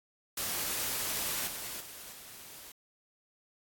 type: noise with level steps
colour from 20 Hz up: white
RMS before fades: -34 / -40 / -47 / -49 dBFS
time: 0.37-2.72 s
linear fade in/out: 5 ms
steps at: 1.47 / 1.8 / 2.12 s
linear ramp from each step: 5 ms
effects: AAC 64 kbps